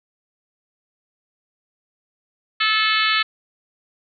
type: harmonic tone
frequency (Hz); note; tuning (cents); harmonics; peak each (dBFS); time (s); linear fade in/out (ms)
434.9; A4; -20; 3 / 4 / 5 / 6 / 7 / 8 / 9 / 10; -22 / -23 / -24 / -25 / -25 / -26 / -27 / -27; 2.6-3.23; 10
effects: none